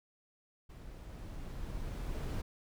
brown noise with level ramp, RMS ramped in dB -49 to -36 dBFS, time 0.69-2.42 s, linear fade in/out 10 ms, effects none

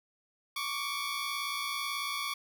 15% pulse tone pair together, 1110 / 1168.2 Hz, C#6 / D6, +2 / -10 cents, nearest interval minor second, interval 88 cents, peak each -29 / -30 dBFS, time 0.56-2.34 s, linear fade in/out 5 ms, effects none

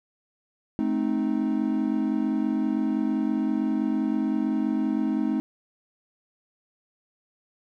triangle chord, A diminished, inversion none, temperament equal with one note detuned, 215.7 / 261.6 / 311.1 Hz, A3 / C4 / Eb4, -34 / 0 / 0 cents, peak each -25 dBFS, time 0.79-5.4 s, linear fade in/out 0 ms, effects none

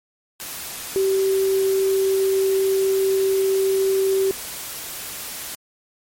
sine tone in noise, 385.8 Hz, G4, 28 cents flat, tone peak -16 dBFS, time 0.96-4.31 s, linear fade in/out 0 ms, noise white, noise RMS -32 dBFS, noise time 0.4-5.55 s, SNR +13 dB, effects MP3 64 kbps

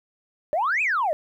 sine exponential two-way sweep, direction up then down, 569 to 2637 to 576 Hz, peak -19 dBFS, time 0.53-1.13 s, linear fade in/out 0 ms, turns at 0.82 s, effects tanh soft clip ceiling -16 dBFS + 10-bit

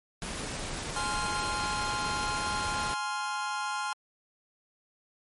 pink noise, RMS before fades -36 dBFS, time 0.22-2.94 s, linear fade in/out 0 ms
45% pulse chord, F minor, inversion first, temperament just, 838.1 / 1047.7 / 1396.9 Hz, Ab5 / C6 / F6, +16 / +2 / 0 cents, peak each -35 dBFS, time 0.96-3.93 s, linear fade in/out 2 ms
effects MP3 48 kbps

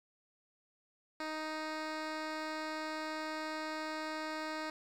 10% pulse tone with low-pass filter, 311.5 Hz, D#4, 2 cents sharp, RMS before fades -40 dBFS, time 1.2-4.7 s, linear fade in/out 2 ms, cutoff 5000 Hz, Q 1, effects 10-bit

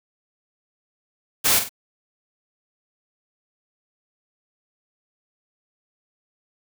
white noise with echo, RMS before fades -18 dBFS, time 1.44-1.6 s, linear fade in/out 20 ms, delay 47 ms, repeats 2, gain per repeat -8 dB, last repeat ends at 1.694 s, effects none

